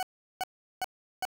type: tone bursts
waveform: 40% pulse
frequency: 745 Hz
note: F#5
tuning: 12 cents sharp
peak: -28 dBFS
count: 4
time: 0-1.252 s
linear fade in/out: 0 ms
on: 28 ms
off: 380 ms
effects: 9-bit